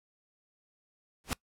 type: noise with exponential growth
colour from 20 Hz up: pink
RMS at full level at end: -27 dBFS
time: 1.24-1.33 s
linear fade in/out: 0 ms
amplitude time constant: 18 ms
effects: noise-tail reverb RT60 0.1 s tail -23 dB re dry + low-pass 12000 Hz 12 dB/octave